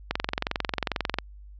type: click train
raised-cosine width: 0.3 ms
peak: -9 dBFS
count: 25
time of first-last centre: 0.11-1.186 s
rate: 22.3 Hz
effects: added 50 Hz sine -43 dBFS peak until 1.59 s + resampled to 16000 Hz